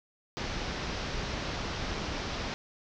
pink low-pass noise, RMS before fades -35 dBFS, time 0.37-2.54 s, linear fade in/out 0 ms, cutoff 5900 Hz, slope 48 dB/octave, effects none

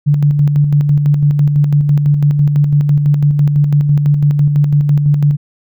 sine tone with tremolo, 145.7 Hz, D3, 13 cents flat, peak -6 dBFS, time 0.06-5.37 s, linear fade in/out 20 ms, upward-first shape square, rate 6 Hz, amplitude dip 40%, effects none

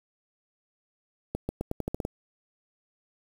accelerating click train, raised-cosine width 2 ms, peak -16 dBFS, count 9, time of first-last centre 1.35-2.051 s, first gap 140 ms, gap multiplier 0.86, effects 7-bit

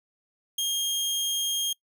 sawtooth tone, 3230 Hz, G#7, 49 cents flat, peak -22 dBFS, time 0.58-1.73 s, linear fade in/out 5 ms, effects noise-tail reverb RT60 0.1 s tail -22 dB re dry

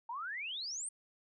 sine exponential sweep, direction up, 890 to 9160 Hz, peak -38 dBFS, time 0.09-0.89 s, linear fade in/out 5 ms, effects none

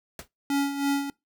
pink noise with exponential decay, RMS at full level -34 dBFS, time 0.19-0.28 s, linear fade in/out 2 ms, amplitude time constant 19 ms
square tone with tremolo, 280.5 Hz, C#4, 21 cents sharp, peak -22 dBFS, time 0.5-1.1 s, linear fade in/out 2 ms, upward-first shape sine, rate 3.1 Hz, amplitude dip 65%
effects noise-tail reverb RT60 0.2 s tail -23 dB re dry

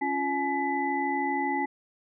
sine tone cluster, 277.3 / 350.1 / 849 / 1997 Hz, C#4 / F4 / G#5 / B6, +1 / +4 / +38 / +19 cents, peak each -31 / -34 / -28 / -33 dBFS, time 0.01-1.66 s, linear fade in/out 10 ms, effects none

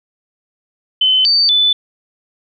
sine tone with pitch steps, 3047 / 4587 / 3496 Hz, G7 / D8 / A7, -50 / -42 / -12 cents, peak -9 dBFS, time 1.01-1.73 s, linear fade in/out 5 ms, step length 240 ms, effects none

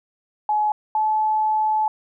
sine tone pair in turn, 847 / 863.3 Hz, G#5 / A5, +34 / -33 cents, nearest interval unison, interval 33 cents, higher second, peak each -17 dBFS, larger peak neither, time 0.49-0.72 / 0.95-1.88 s, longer second, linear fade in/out 2 ms, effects none

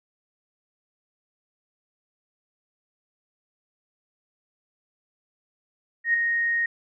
sine tone with ADSR envelope, 1864.7 Hz, A#6, in tune, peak -16 dBFS, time 6.04-6.66 s, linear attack 100 ms, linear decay 4 ms, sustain -5 dB, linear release 4 ms, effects none

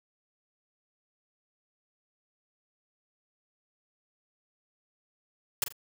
white noise with echo, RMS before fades -27 dBFS, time 5.62-5.64 s, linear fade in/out 2 ms, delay 42 ms, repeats 2, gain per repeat -10 dB, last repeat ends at 5.724 s, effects none

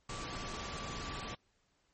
sine tone in noise, 1158 Hz, D6, 25 cents flat, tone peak -47 dBFS, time 0.09-1.35 s, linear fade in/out 5 ms, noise pink, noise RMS -42 dBFS, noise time 0.09-1.35 s, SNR -8 dB, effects pink hiss -75 dBFS RMS until 1.93 s + MP3 32 kbps

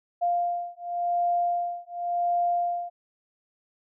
sine beating tone pair, 698.5 / 699.41 Hz, F5 / F5, 0 / +2 cents, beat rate 0.91 Hz, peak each -27 dBFS, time 0.21-2.9 s, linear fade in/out 20 ms, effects none

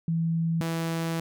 sine / sawtooth tone pair in turn, 164.81 / 164.81 Hz, E3 / E3, 0 / 0 cents, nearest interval unison, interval 0 cents, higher neither, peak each -23 / -23 dBFS, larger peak neither, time 0.08-0.61 / 0.61-1.2 s, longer second, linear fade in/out 2 ms, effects none

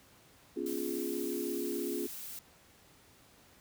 sine chord, C# dominant seventh, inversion third, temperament equal with one note detuned, 246.9 / 283.5 / 349.2 / 415.3 Hz, B3 / C#4 / E#4 / G#4, 0 / +39 / 0 / 0 cents, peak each -41 / -39 / -37 / -39 dBFS, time 0.56-2.07 s, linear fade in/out 10 ms
blue noise, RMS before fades -44 dBFS, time 0.66-2.39 s, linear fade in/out 2 ms
effects pink hiss -61 dBFS RMS until 3.6 s + high-pass 60 Hz 12 dB/octave

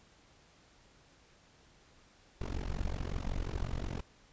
brown noise with amplitude modulation, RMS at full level -32 dBFS, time 2.41-4.01 s, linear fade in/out 5 ms, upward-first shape sine, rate 45.5 Hz, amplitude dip 100%, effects pink hiss -63 dBFS RMS until 4.32 s + resampled to 16000 Hz

